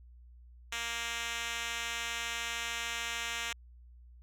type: tone with band-pass filter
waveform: 5% pulse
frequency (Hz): 233.1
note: A#3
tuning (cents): 0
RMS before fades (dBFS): -37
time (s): 0.72-3.53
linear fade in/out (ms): 5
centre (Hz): 4100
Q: 0.84
effects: added 60 Hz sine -52 dBFS peak until 4.22 s